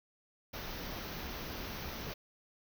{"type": "band-stop noise", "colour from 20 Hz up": "pink", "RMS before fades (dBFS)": -42, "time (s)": [0.53, 2.14], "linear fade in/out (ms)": 10, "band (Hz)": [6200, 12000], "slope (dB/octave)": 96, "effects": []}